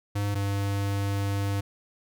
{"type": "tone pair in turn", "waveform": "square", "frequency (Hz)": [101.6, 99.8], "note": ["G#2", "G2"], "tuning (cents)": [-38, 32], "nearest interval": "unison", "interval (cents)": 30, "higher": "first", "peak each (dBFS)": -26, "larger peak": "neither", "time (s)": [[0.15, 0.35], [0.35, 1.61]], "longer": "second", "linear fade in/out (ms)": 10, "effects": []}